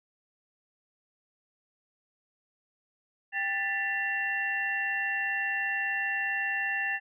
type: tone cluster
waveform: sine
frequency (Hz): 790 / 1765 / 1977 / 2732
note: G5 / A6 / B6 / F7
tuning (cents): +13 / +5 / +1 / -39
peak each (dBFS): -38 / -29 / -37 / -35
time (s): 3.32-7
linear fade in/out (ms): 50
effects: none